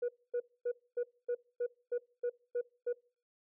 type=tone bursts; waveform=sine; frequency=484.6 Hz; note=B4; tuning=33 cents flat; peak=-29 dBFS; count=10; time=0.02-2.93 s; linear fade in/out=10 ms; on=66 ms; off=250 ms; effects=noise-tail reverb RT60 0.4 s tail -24 dB re dry + tanh soft clip ceiling -29 dBFS

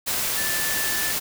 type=tone in noise; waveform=sine; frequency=1755 Hz; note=A6; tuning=5 cents flat; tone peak=-29 dBFS; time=0.36-1.13 s; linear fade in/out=20 ms; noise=white; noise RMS=-25 dBFS; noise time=0.06-1.2 s; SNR=-7 dB; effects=none

